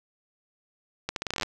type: accelerating click train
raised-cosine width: 0.2 ms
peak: -12 dBFS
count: 12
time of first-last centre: 1.09-1.432 s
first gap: 72 ms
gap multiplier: 0.81
effects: none